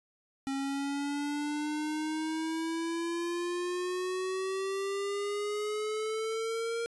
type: exponential sweep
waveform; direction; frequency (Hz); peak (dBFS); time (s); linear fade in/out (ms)
square; up; 270.7 to 466.2; -32; 0.47-6.86; 0
effects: resampled to 24000 Hz